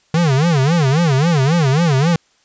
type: tone with vibrato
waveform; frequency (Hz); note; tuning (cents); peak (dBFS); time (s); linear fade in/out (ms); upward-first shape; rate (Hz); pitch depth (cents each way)
square; 151; D3; +48; -12; 0.14-2.16; 2; sine; 3.7; 250
effects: white hiss -57 dBFS RMS until 2.44 s + resampled to 16000 Hz